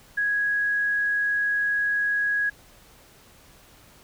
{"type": "tone", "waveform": "sine", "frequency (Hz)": 1661.2, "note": "G#6", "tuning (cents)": 0, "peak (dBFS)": -21, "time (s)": [0.17, 2.5], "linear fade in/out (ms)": 10, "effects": ["pink hiss -53 dBFS RMS until 4.03 s"]}